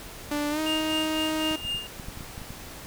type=tone with pitch glide; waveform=sawtooth; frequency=293.7 to 313 Hz; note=D4 to D#4; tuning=0 to +10 cents; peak=-22 dBFS; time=0.31-1.56 s; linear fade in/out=5 ms; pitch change=+110 cents; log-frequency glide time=0.5-0.6 s
type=tone with tremolo; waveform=triangle; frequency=2818 Hz; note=F7; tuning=15 cents sharp; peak=-25 dBFS; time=0.66-1.87 s; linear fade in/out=5 ms; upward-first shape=sine; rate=4 Hz; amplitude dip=75%
type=clicks; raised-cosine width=5 ms; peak=-27 dBFS; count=10; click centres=1.512 / 1.651 / 1.748 / 1.998 / 2.085 / 2.174 / 2.208 / 2.379 / 2.417 / 2.506 s
effects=pink hiss -42 dBFS RMS until 2.86 s